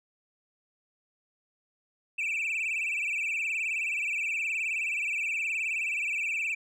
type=tone with vibrato; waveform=sine; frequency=2489 Hz; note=D#7; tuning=in tune; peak=-25 dBFS; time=2.18-6.55 s; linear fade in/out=10 ms; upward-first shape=sine; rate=19 Hz; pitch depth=140 cents each way; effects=tanh soft clip ceiling -27 dBFS